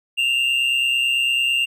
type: tone pair together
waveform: triangle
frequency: 2665 / 2794 Hz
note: E7 / F7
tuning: +18 / 0 cents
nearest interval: minor second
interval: 82 cents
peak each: -23 / -16 dBFS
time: 0.17-1.66 s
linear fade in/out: 20 ms
effects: none